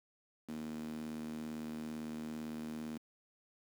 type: tone with high-pass filter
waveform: sawtooth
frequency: 77.78 Hz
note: D#2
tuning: in tune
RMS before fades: -43 dBFS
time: 0.48-2.98 s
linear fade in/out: 10 ms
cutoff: 240 Hz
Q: 5.1
effects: 10-bit